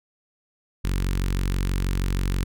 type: tone with notch filter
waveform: sawtooth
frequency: 46.25 Hz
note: F#1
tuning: in tune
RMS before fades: -24 dBFS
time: 0.84-2.44 s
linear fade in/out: 10 ms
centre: 670 Hz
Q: 0.68
effects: none